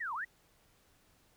sine linear two-way sweep, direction down then up, 1987 to 880 to 1987 Hz, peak -35 dBFS, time 0-0.25 s, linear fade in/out 10 ms, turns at 0.14 s, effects pink hiss -68 dBFS RMS until 1.36 s

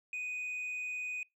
sine tone with frequency modulation, 2489 Hz, D#7, in tune, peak -33 dBFS, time 0.13-1.23 s, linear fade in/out 2 ms, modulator 80.4 Hz, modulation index 0.23, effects noise-tail reverb RT60 0.2 s tail -26 dB re dry + tanh soft clip ceiling -35 dBFS

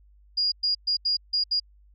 sine tone bursts at uneven times, 4853 Hz, D#8, 44 cents flat, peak -21 dBFS, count 6, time 0.37-0.52 / 0.63-0.75 / 0.87-0.97 / 1.05-1.17 / 1.33-1.44 / 1.51-1.6 s, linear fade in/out 10 ms, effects added 50 Hz sine -53 dBFS peak until 1.94 s

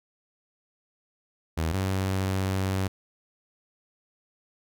sawtooth tone pair in turn, 80.6 / 95.38 Hz, E2 / G2, -38 / -47 cents, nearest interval minor third, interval 291 cents, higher second, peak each -21 dBFS, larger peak neither, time 1.57-1.73 / 1.73-2.88 s, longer second, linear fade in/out 10 ms, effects none

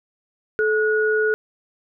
sine tone pair together, 432.5 / 1454.8 Hz, A4 / F#6, -30 / -30 cents, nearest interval octave + major sixth, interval 2100 cents, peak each -18 / -21 dBFS, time 0.59-1.34 s, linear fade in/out 0 ms, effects none

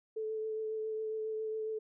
sine tone with vibrato, 436.8 Hz, A4, 13 cents flat, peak -34 dBFS, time 0.16-1.79 s, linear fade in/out 10 ms, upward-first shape triangle, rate 7.3 Hz, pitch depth 17 cents each way, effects none

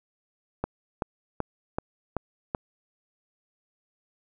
click train, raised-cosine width 1 ms, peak -13 dBFS, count 6, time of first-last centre 0.64-2.548 s, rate 2.62 Hz, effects none

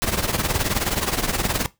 pink noise with tremolo, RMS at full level -19 dBFS, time 0.02-1.66 s, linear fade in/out 0 ms, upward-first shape triangle, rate 19 Hz, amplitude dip 85%, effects noise-tail reverb RT60 0.2 s tail -18 dB re dry

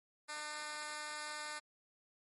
10% pulse tone with high-pass filter, 300.9 Hz, D4, 42 cents sharp, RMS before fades -44 dBFS, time 0.28-1.6 s, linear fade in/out 20 ms, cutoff 1000 Hz, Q 0.5, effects MP3 48 kbps

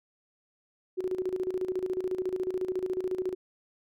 sine tone with tremolo, 370 Hz, F#4, in tune, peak -26 dBFS, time 0.97-3.35 s, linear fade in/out 20 ms, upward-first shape square, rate 14 Hz, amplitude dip 70%, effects none

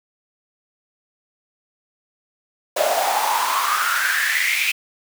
pink noise with high-pass filter sweep, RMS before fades -20 dBFS, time 2.76-4.72 s, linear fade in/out 10 ms, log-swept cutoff 590 to 2500 Hz, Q 8.2, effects none

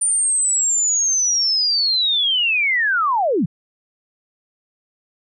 sine linear sweep, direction down, 9200 to 130.81 Hz, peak -15 dBFS, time 0.01-3.46 s, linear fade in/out 10 ms, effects none

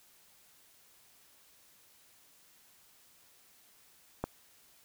click, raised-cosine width 1 ms, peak -18 dBFS, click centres 4.24 s, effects white hiss -63 dBFS RMS until 4.84 s

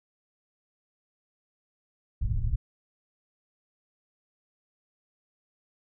pink low-pass noise, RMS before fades -27 dBFS, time 2.21-2.56 s, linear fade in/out 5 ms, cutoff 120 Hz, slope 24 dB/octave, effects none

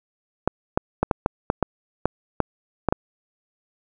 clicks, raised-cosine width 1 ms, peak -4 dBFS, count 11, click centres 0.476 / 0.775 / 1.03 / 1.112 / 1.261 / 1.501 / 1.627 / 2.056 / 2.403 / 2.887 / 2.925 s, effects none

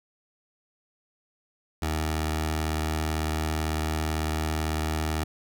15% pulse tone with notch filter, 78 Hz, D#2, 5 cents sharp, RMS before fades -28 dBFS, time 1.82-5.24 s, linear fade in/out 5 ms, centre 190 Hz, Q 1, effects none

